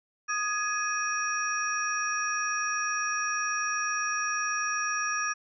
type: tone cluster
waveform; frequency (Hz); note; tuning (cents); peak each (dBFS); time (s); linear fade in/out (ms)
sine; 1238 / 1677 / 2510 / 5690; D#6 / G#6 / D#7 / F8; -9 / +16 / +15 / +31; -31 / -31 / -36 / -34; 0.28-5.34; 20
effects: none